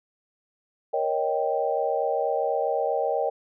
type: chord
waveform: sine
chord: Eb dominant seventh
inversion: second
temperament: equal with one note detuned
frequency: 469.9 / 554.4 / 622.3 / 784 Hz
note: Bb4 / Db5 / Eb5 / G5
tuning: +14 / 0 / 0 / 0 cents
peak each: -28 dBFS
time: 0.93-3.3 s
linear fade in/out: 10 ms
effects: none